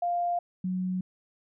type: tone pair in turn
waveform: sine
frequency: 699 / 184.29 Hz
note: F5 / F#3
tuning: +1 / -7 cents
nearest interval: octave + major seventh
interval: 2308 cents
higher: first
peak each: -25 / -27 dBFS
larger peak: first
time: 0.02-0.39 / 0.64-1.01 s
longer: neither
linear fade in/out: 5 ms
effects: none